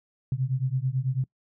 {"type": "beating tone pair", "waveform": "sine", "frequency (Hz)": [126.3, 135.4], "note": ["B2", "C#3"], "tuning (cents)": [39, -40], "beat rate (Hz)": 9.1, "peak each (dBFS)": -27, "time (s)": [0.32, 1.24], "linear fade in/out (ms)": 2, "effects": ["noise-tail reverb RT60 0.1 s tail -23 dB re dry"]}